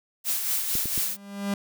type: noise with tremolo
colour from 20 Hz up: blue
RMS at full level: -25 dBFS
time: 0.24-1.17 s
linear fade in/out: 50 ms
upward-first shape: sine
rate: 4.3 Hz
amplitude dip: 45%
type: clicks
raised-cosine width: 3 ms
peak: -21 dBFS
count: 3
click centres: 0.754 / 0.857 / 0.978 s
type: tone with exponential growth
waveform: 45% pulse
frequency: 200 Hz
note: G3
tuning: 35 cents sharp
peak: -23 dBFS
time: 0.94-1.54 s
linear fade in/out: 2 ms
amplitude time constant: 130 ms
effects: none